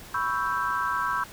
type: chord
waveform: sine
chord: C# half-diminished seventh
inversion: third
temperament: equal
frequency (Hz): 987.8 / 1108.7 / 1318.5 / 1568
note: B5 / C#6 / E6 / G6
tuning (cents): 0 / 0 / 0 / 0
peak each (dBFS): -30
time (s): 0.14-1.24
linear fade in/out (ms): 5
effects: pink hiss -45 dBFS RMS until 1.32 s